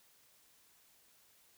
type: silence
effects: white hiss -67 dBFS RMS until 1.57 s